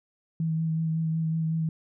sine tone with vibrato, 161.1 Hz, E3, 39 cents flat, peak -24 dBFS, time 0.4-1.69 s, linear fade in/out 2 ms, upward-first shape sine, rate 5.4 Hz, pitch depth 18 cents each way, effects none

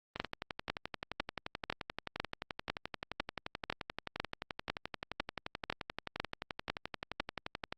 two click trains, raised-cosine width 0.3 ms, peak -16 / -21 dBFS, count 15 / 88, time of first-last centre 0.2-7.2 / 0.16-7.725 s, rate 2 / 11.5 Hz, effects Opus 32 kbps

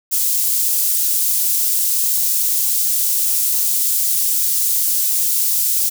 white high-pass noise, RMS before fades -17 dBFS, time 0.11-5.9 s, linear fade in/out 20 ms, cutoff 7100 Hz, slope 12 dB/octave, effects none

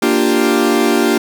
40% pulse chord, G minor seventh, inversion first, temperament equal, 233.1 / 293.7 / 349.2 / 392 Hz, Bb3 / D4 / F4 / G4, 0 / 0 / 0 / 0 cents, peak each -16 dBFS, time 0.02-1.18 s, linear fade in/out 5 ms, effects none

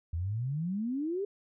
sine exponential sweep, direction up, 79 to 415.3 Hz, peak -30 dBFS, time 0.13-1.25 s, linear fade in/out 5 ms, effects none

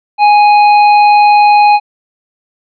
triangle tone with tanh clipping, 830.6 Hz, G#5, in tune, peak -5 dBFS, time 0.18-1.8 s, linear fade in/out 50 ms, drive 15 dB, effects resampled to 11025 Hz

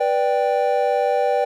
triangle chord, G major, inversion first, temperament just, 490 / 588 / 784 Hz, B4 / D5 / G5, -14 / +2 / 0 cents, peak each -19 dBFS, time 0-1.45 s, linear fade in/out 10 ms, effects none

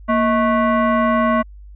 sine tone with frequency modulation, 233.1 Hz, A#3, in tune, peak -13 dBFS, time 0.08-1.43 s, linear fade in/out 20 ms, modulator 868 Hz, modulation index 1.3, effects added 50 Hz sine -36 dBFS peak until 1.75 s

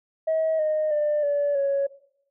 sine tone with pitch steps, 639 / 617.2 / 596.2 / 575.9 / 556.3 Hz, D#5 / D#5 / D5 / D5 / C#5, +46 / -14 / +26 / -34 / +6 cents, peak -19 dBFS, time 0.27-1.87 s, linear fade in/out 10 ms, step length 320 ms, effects noise-tail reverb RT60 0.7 s tail -18 dB re dry + tanh soft clip ceiling -17 dBFS

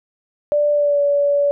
sine tone with pitch glide, 588 to 572.3 Hz, D5 to D5, +2 to -45 cents, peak -13 dBFS, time 0.52-1.51 s, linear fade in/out 0 ms, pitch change -47 cents, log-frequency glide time 0.72-1.01 s, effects none

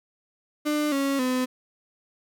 35% pulse tone with pitch steps, 299.1 / 275.9 / 254.4 Hz, D4 / C#4 / C4, +32 / -8 / -48 cents, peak -21 dBFS, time 0.65-1.46 s, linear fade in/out 20 ms, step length 270 ms, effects none

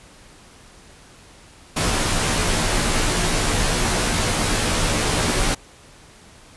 pink noise with comb filter, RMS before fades -20 dBFS, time 1.76-5.55 s, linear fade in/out 10 ms, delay 15 ms, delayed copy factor -0.8, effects pink hiss -47 dBFS RMS until 6.56 s + resampled to 24000 Hz

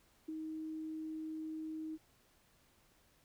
sine tone with ADSR envelope, 315 Hz, D#4, 21 cents sharp, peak -37 dBFS, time 0.28-1.98 s, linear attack 10 ms, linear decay 8 ms, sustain -3 dB, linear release 38 ms, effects pink hiss -70 dBFS RMS until 3.24 s

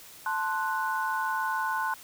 sine chord, F# diminished, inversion first, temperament equal, 880 / 1046.5 / 1480 Hz, A5 / C6 / F#6, 0 / 0 / 0 cents, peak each -31 dBFS, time 0.26-1.94 s, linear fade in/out 2 ms, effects white hiss -49 dBFS RMS until 2.03 s

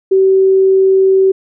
sine tone, 382.9 Hz, G4, 41 cents flat, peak -6 dBFS, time 0.11-1.32 s, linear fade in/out 10 ms, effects none

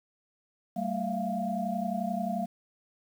sine tone cluster, 194 / 225.8 / 668 / 699 Hz, G3 / A3 / E5 / F5, -18 / +45 / +23 / +1 cents, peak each -33 / -34 / -38 / -33 dBFS, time 0.76-2.46 s, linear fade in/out 10 ms, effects 9-bit

